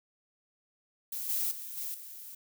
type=noise with level steps; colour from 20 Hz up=violet; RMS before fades=-37 / -31 / -42 / -37 / -46 dBFS; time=1.12-2.35 s; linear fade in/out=5 ms; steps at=1.29 / 1.51 / 1.77 / 1.94 s; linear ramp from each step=5 ms; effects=none